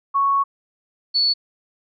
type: tone pair in turn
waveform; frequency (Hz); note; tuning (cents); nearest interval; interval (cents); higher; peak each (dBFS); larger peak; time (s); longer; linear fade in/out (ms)
sine; 1108.7 / 4435; C#6 / C#8; 0 / 0; 2 octaves; 2400; second; -15 / -15; neither; 0.14-0.44 / 1.14-1.34; first; 20
effects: none